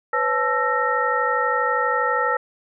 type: tone cluster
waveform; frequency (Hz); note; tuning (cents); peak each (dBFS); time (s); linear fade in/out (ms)
sine; 497.6 / 550 / 872 / 1334 / 1859; B4 / C#5 / A5 / E6 / A#6; +13 / -14 / -16 / +20 / -5; -25 / -29 / -25 / -22 / -25; 0.13-2.37; 5
effects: none